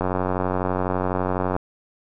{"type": "click train", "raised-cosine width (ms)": 1, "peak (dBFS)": -9, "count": 144, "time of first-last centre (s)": [0.01, 1.564], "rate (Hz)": 92, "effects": []}